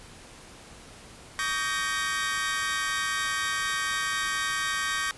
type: chord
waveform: sawtooth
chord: Eb dominant seventh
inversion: third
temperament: equal with one note detuned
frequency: 1134 / 1244.5 / 1568 / 1864.7 Hz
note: Db6 / Eb6 / G6 / Bb6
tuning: +39 / 0 / 0 / 0 cents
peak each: -29 / -33 / -28 / -27 dBFS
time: 1.39-5.11 s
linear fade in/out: 0 ms
effects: pink hiss -48 dBFS RMS until 5.17 s + resampled to 24000 Hz